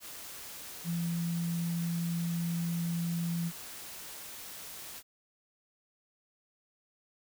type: tone in noise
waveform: sine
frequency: 169.7 Hz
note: F3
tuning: 49 cents flat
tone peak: -30 dBFS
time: 0.84-3.52 s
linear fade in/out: 50 ms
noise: white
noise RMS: -45 dBFS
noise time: 0-5.03 s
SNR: +12 dB
effects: none